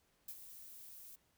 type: noise with ADSR envelope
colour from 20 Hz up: violet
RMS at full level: -45 dBFS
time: 0.28-1.16 s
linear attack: 5 ms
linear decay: 57 ms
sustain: -9 dB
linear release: 10 ms
effects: pink hiss -75 dBFS RMS until 1.37 s